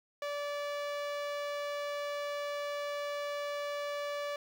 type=tone with low-pass filter; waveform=sawtooth; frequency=579 Hz; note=D5; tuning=25 cents flat; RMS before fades=-37 dBFS; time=0.22-4.36 s; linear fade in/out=2 ms; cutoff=5700 Hz; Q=0.56; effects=10-bit